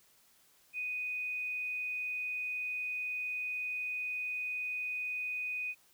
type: tone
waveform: sine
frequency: 2489 Hz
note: D#7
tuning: in tune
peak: -34 dBFS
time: 0.73-5.75 s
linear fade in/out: 50 ms
effects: white hiss -66 dBFS RMS until 5.93 s